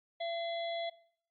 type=harmonic tone with a mistuned harmonic; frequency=675 Hz; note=E5; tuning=41 cents sharp; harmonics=1 / 3 / 5 / 6; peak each=-35 / -45 / -44 / -52 dBFS; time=0.2-0.9 s; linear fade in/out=10 ms; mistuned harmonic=3; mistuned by=+22 cents; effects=noise-tail reverb RT60 0.6 s tail -19 dB re dry + Opus 48 kbps